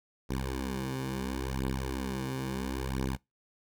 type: beating tone pair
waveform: 10% pulse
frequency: 65.41 / 66.14 Hz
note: C2 / C2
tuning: 0 / +19 cents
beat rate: 0.73 Hz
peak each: -28 / -26 dBFS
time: 0.29-3.17 s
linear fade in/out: 20 ms
effects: noise-tail reverb RT60 0.2 s tail -24 dB re dry